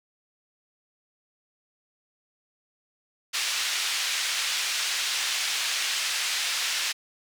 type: band-pass noise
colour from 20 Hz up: pink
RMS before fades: -28 dBFS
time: 3.33-6.93 s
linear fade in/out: 20 ms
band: 2300 to 6500 Hz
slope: 12 dB/octave
effects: none